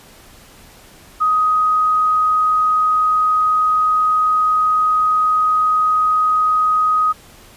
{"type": "tone", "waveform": "sine", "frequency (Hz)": 1254, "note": "D#6", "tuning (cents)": 13, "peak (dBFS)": -12, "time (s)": [1.2, 7.13], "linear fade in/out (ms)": 20, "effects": ["pink hiss -44 dBFS RMS until 7.56 s", "resampled to 32000 Hz"]}